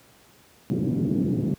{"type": "band-pass noise", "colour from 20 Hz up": "pink", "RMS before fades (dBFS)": -24, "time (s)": [0.7, 1.54], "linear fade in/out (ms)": 0, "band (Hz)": [130, 320], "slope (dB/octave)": 24, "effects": ["pink hiss -55 dBFS RMS until 1.58 s", "high-pass 80 Hz 12 dB/octave"]}